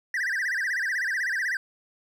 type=tone with vibrato; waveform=triangle; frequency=1760 Hz; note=A6; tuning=in tune; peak=-23 dBFS; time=0.14-1.57 s; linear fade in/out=2 ms; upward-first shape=sine; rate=16 Hz; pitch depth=220 cents each way; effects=none